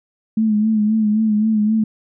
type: tone with vibrato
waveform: sine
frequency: 215.5 Hz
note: A3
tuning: 36 cents flat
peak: -13 dBFS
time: 0.37-1.84 s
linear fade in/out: 5 ms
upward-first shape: sine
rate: 3.8 Hz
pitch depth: 50 cents each way
effects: none